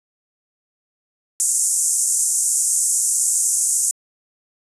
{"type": "band-pass noise", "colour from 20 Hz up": "white", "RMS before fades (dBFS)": -19, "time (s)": [1.4, 3.91], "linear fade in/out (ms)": 0, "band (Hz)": [6600, 9700], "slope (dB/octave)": 48, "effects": ["resampled to 32000 Hz"]}